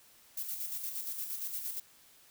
violet noise with tremolo, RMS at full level -37 dBFS, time 0.37-1.8 s, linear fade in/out 5 ms, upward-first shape square, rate 8.6 Hz, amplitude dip 45%, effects white hiss -61 dBFS RMS until 2.3 s

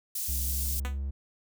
white high-pass noise, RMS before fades -33 dBFS, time 0.15-0.8 s, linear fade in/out 5 ms, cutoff 6400 Hz, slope 12 dB/octave
triangle tone with pitch glide, 66.5 to 68.73 Hz, C2 to C#2, +29 to -14 cents, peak -28 dBFS, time 0.28-1.11 s, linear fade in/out 10 ms, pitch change +57 cents, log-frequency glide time 0.42-0.94 s
5% pulse tone with exponential decay, 248.9 Hz, B3, 14 cents sharp, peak -22 dBFS, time 0.85-0.99 s, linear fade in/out 0 ms, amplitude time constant 29 ms
effects none

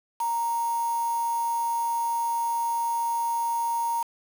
sine tone with quantisation, 932.3 Hz, A#5, in tune, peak -24 dBFS, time 0.2-4.03 s, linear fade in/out 5 ms, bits 6, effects none

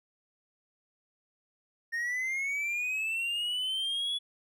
triangle linear sweep, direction up, 1830 to 3411 Hz, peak -28 dBFS, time 1.92-4.19 s, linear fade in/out 20 ms, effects none

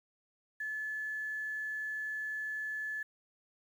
sine tone with quantisation, 1726 Hz, A6, 34 cents flat, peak -35 dBFS, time 0.6-3.03 s, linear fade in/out 5 ms, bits 10, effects none

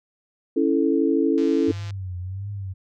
sine chord, A major, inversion first, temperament equal, 277.2 / 329.6 / 440 Hz, C#4 / E4 / A4, 0 / 0 / 0 cents, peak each -21 / -21 / -23 dBFS, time 0.56-1.72 s, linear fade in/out 10 ms
click train, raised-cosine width 0.2 ms, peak -25 dBFS, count 91, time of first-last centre 1.38-1.906 s, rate 171 Hz
sine tone with vibrato, 95.4 Hz, G2, 47 cents flat, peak -28 dBFS, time 1.67-2.74 s, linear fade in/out 20 ms, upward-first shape triangle, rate 1.5 Hz, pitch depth 130 cents each way
effects none

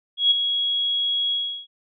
sine tone with ADSR envelope, 3322 Hz, G#7, in tune, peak -12 dBFS, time 0.17-1.67 s, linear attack 140 ms, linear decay 15 ms, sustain -8 dB, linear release 350 ms, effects none

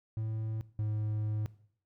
triangle tone pair in turn, 110 / 106.99 Hz, A2 / A2, 0 / -48 cents, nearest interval unison, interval 48 cents, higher first, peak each -30 / -28 dBFS, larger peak second, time 0.17-0.61 / 0.79-1.46 s, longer second, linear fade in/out 0 ms, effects noise-tail reverb RT60 0.6 s tail -18 dB re dry

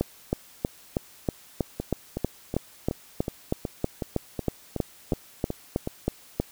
two click trains, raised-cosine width 2 ms, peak -10 / -15 dBFS, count 21 / 12, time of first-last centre 0.01-6.4 / 1.8-5.874 s, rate 3.13 / 2.7 Hz, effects white hiss -52 dBFS RMS until 6.51 s

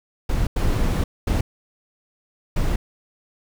brown noise bursts at uneven times, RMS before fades -20 dBFS, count 4, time 0.29-0.47 / 0.56-1.04 / 1.27-1.41 / 2.56-2.76 s, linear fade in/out 5 ms, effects none

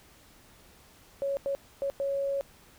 sine tone bursts at uneven times, 554.4 Hz, C#5, in tune, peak -27 dBFS, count 4, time 1.22-1.37 / 1.46-1.55 / 1.82-1.9 / 2-2.41 s, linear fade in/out 0 ms, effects pink hiss -57 dBFS RMS until 2.78 s

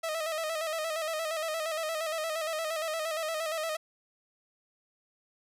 sawtooth tone with vibrato, 637 Hz, D#5, 41 cents sharp, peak -27 dBFS, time 0.03-3.77 s, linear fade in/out 10 ms, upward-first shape square, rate 8.6 Hz, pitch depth 53 cents each way, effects resampled to 32000 Hz + 11-bit

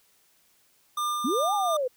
square tone with tremolo, 1200 Hz, D6, 37 cents sharp, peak -26 dBFS, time 0.97-1.77 s, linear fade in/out 5 ms, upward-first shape sine, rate 2.8 Hz, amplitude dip 30%
sine linear two-way sweep, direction up then down, 207.7 to 848 to 484.9 Hz, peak -24 dBFS, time 1.24-1.88 s, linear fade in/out 10 ms, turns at 1.54 s
effects white hiss -64 dBFS RMS until 1.96 s

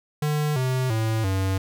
square tone with pitch steps, 150 / 129.08 / 111.08 / 95.59 Hz, D3 / C3 / A2 / G2, +37 / -23 / +17 / -43 cents, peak -22 dBFS, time 0.22-1.58 s, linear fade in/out 5 ms, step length 340 ms, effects none

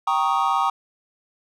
triangle chord, Eb dominant seventh, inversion first, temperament equal, 784 / 932.3 / 1108.7 / 1244.5 Hz, G5 / Bb5 / Db6 / Eb6, 0 / 0 / 0 / 0 cents, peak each -22 dBFS, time 0.07-0.7 s, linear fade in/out 5 ms, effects none

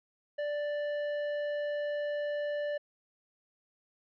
triangle tone with tanh clipping, 587.3 Hz, D5, in tune, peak -33 dBFS, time 0.38-2.78 s, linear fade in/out 10 ms, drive 17 dB, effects low-pass 3000 Hz 12 dB/octave

